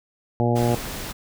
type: harmonic tone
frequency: 119.2 Hz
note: A#2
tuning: 39 cents sharp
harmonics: 1 / 2 / 3 / 4 / 5 / 6 / 7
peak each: -21 / -24 / -26 / -27 / -28 / -29 / -29 dBFS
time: 0.4-0.75 s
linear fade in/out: 0 ms
type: noise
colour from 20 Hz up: pink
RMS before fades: -32 dBFS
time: 0.55-1.13 s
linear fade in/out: 20 ms
effects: none